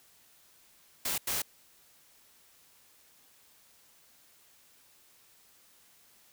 white noise bursts at uneven times, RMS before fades -32 dBFS, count 2, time 1.05-1.18 / 1.27-1.42 s, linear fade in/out 5 ms, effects white hiss -62 dBFS RMS until 6.32 s

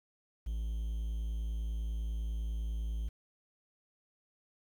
triangle tone with quantisation, 55 Hz, A1, in tune, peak -31 dBFS, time 0.46-3.09 s, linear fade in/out 10 ms, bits 10, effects none

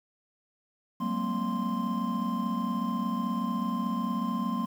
triangle tone cluster, 186.9 / 203.3 / 231.9 / 265.4 / 1045 Hz, F#3 / G#3 / A#3 / C4 / C6, +18 / -37 / -9 / +25 / -2 cents, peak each -32 / -35 / -29 / -36 / -32 dBFS, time 1-4.66 s, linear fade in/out 10 ms, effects 9-bit

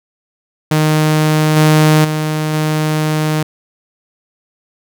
sawtooth tone with level steps, 154.5 Hz, D#3, 12 cents flat, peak -6 / -3 / -11 / -9 dBFS, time 0.71-3.43 s, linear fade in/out 5 ms, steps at 1.56 / 2.04 / 2.53 s, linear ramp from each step 10 ms, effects none

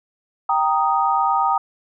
sine chord, Eb major, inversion first, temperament equal, 784 / 932.3 / 1244.5 Hz, G5 / Bb5 / Eb6, 0 / 0 / 0 cents, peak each -20 dBFS, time 0.49-1.58 s, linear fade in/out 5 ms, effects none

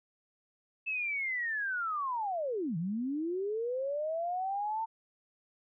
sine linear two-way sweep, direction down then up, 2637 to 155 to 909 Hz, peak -31 dBFS, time 0.86-4.86 s, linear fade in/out 20 ms, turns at 2.77 s, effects none

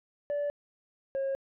sine tone pair in turn, 580 / 542.4 Hz, D5 / C#5, -22 / -38 cents, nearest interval minor second, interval 116 cents, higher first, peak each -26 dBFS, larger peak neither, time 0.3-0.5 / 1.15-1.35 s, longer neither, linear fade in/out 0 ms, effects tanh soft clip ceiling -27 dBFS

